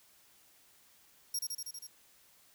20% pulse tone with echo, 5600 Hz, F8, 4 cents sharp, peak -27 dBFS, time 1.34-1.39 s, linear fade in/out 5 ms, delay 80 ms, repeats 6, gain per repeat -2 dB, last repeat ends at 1.87 s, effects white hiss -64 dBFS RMS until 2.54 s

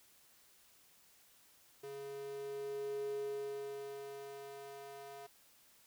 square tone with high-pass filter sweep, 139.1 Hz, C#3, 6 cents sharp, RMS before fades -44 dBFS, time 1.83-5.27 s, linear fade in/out 10 ms, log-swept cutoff 350 to 560 Hz, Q 8.1, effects white hiss -66 dBFS RMS until 5.86 s

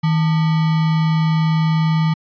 sine tone with sample-and-hold, 159.5 Hz, D#3, 43 cents sharp, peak -13 dBFS, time 0.03-2.14 s, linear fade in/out 10 ms, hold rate 1050 Hz, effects resampled to 11025 Hz

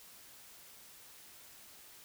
silence, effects white hiss -56 dBFS RMS until 2.04 s

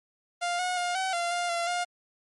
sawtooth tone with pitch steps, 700 / 726 / 709 / 759 / 691 / 702 / 685 / 708 Hz, F5 / F#5 / F5 / F#5 / F5 / F5 / F5 / F5, +4 / -33 / +26 / +44 / -19 / +9 / -34 / +23 cents, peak -23 dBFS, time 0.41-1.85 s, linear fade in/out 20 ms, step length 180 ms, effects MP3 48 kbps

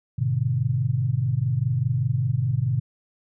sine chord, G# diminished, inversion none, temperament just, 103.83 / 124.59 / 149.51 Hz, G#2 / B2 / D3, 0 / +16 / +31 cents, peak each -27 / -22 / -27 dBFS, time 0.18-2.8 s, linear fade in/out 10 ms, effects none

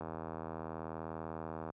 click train, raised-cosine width 1 ms, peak -27 dBFS, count 137, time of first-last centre 0.01-1.702 s, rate 80.4 Hz, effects high-pass 80 Hz 12 dB/octave

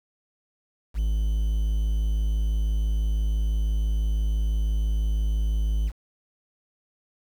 triangle tone with quantisation, 53 Hz, G#1, 36 cents sharp, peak -19 dBFS, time 0.94-5.92 s, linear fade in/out 50 ms, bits 8, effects none

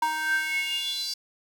square tone with high-pass filter sweep, 312.3 Hz, D#4, 7 cents sharp, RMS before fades -28 dBFS, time 0.02-1.14 s, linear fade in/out 5 ms, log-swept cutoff 990 to 4900 Hz, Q 8, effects none

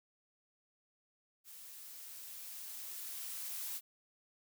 blue noise with level ramp, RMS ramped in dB -53 to -41 dBFS, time 1.44-3.81 s, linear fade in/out 50 ms, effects none

